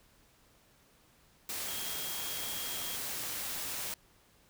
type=tone in noise; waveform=sine; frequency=3256 Hz; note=G#7; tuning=35 cents flat; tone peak=-44 dBFS; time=1.68-2.96 s; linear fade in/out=2 ms; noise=white; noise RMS=-38 dBFS; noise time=1.49-3.94 s; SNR=-9 dB; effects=pink hiss -65 dBFS RMS until 4.49 s